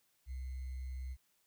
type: tone with sample-and-hold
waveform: sine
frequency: 64.5 Hz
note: C2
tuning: 24 cents flat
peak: -39 dBFS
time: 0.26-1.17 s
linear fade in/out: 50 ms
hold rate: 2100 Hz
effects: white hiss -75 dBFS RMS until 1.46 s